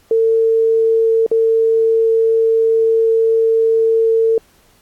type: tone with dropouts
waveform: sine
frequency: 450.5 Hz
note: A4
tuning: 41 cents sharp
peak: -10 dBFS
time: 0.11-4.38 s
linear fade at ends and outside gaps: 2 ms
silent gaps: 1.264-1.314 s
effects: pink hiss -53 dBFS RMS until 4.81 s + AAC 64 kbps